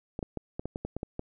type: clicks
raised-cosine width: 2 ms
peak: -20 dBFS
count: 10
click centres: 0.191 / 0.228 / 0.373 / 0.595 / 0.656 / 0.759 / 0.85 / 0.966 / 1.031 / 1.194 s
effects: none